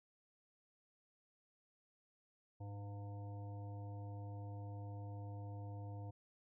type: harmonic tone with a mistuned harmonic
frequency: 100.9 Hz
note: G#2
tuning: 49 cents flat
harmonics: 1 / 3 / 5 / 7 / 9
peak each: -45 / -57 / -59 / -59 / -62 dBFS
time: 2.6-6.11 s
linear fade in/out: 10 ms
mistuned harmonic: 1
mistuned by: +45 cents
effects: none